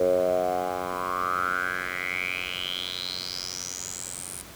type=tone with band-pass filter sweep; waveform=10% pulse; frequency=90.7 Hz; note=F#2; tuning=34 cents flat; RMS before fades=-29 dBFS; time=0-4.42 s; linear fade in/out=5 ms; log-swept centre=510 to 10000 Hz; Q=7.2; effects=pink hiss -44 dBFS RMS until 4.55 s + high-pass 60 Hz 12 dB/octave